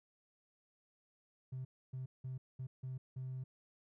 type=tone bursts at uneven times; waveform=triangle; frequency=129.7 Hz; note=C3; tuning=15 cents flat; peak=-37 dBFS; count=6; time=1.52-1.65 / 1.93-2.06 / 2.24-2.38 / 2.59-2.67 / 2.83-2.98 / 3.16-3.44 s; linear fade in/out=10 ms; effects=tanh soft clip ceiling -37 dBFS